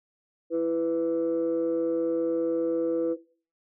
sine tone pair together, 332.1 / 497.4 Hz, E4 / B4, +13 / +12 cents, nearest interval perfect fifth, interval 699 cents, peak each -25 / -24 dBFS, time 0.5-3.17 s, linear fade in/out 50 ms, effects noise-tail reverb RT60 0.4 s tail -18 dB re dry + tanh soft clip ceiling -19 dBFS

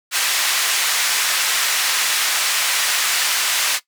pink band-pass noise, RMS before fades -19 dBFS, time 0.11-3.8 s, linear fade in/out 50 ms, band 1600 to 12000 Hz, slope 12 dB/octave, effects noise-tail reverb RT60 0.1 s tail -17 dB re dry

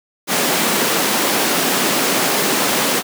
pink high-pass noise, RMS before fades -17 dBFS, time 0.27-3.03 s, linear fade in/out 50 ms, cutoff 200 Hz, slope 24 dB/octave, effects none

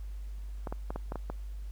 clicks, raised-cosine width 1 ms, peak -22 dBFS, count 7, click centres 0.672 / 0.725 / 0.905 / 0.96 / 1.121 / 1.157 / 1.3 s, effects added 50 Hz sine -37 dBFS peak until 1.71 s + pink hiss -63 dBFS RMS until 1.71 s

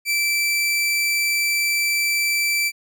sawtooth tone, 2331 Hz, D7, 14 cents flat, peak -15 dBFS, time 0.05-2.72 s, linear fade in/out 50 ms, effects none

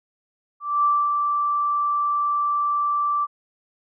sine tone with ADSR envelope, 1169 Hz, D6, 8 cents flat, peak -15 dBFS, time 0.6-3.27 s, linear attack 240 ms, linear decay 250 ms, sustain -4 dB, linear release 36 ms, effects none

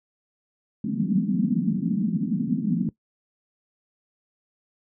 white band-pass noise, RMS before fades -24 dBFS, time 0.84-2.89 s, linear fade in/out 2 ms, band 170 to 240 Hz, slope 48 dB/octave, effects noise-tail reverb RT60 0.1 s tail -20 dB re dry

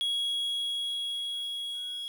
triangle tone with level ramp, 3322 Hz, G#7, in tune, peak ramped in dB -25 to -33 dBFS, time 0.01-2.08 s, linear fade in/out 0 ms, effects 9-bit

